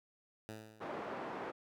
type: tone with exponential decay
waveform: 10% pulse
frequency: 108.8 Hz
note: A2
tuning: 19 cents flat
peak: -35 dBFS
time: 0.49-1.18 s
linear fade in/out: 0 ms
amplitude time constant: 150 ms
type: band-pass noise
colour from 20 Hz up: pink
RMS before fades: -43 dBFS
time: 0.8-1.52 s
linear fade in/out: 20 ms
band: 330 to 1200 Hz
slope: 12 dB/octave
effects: none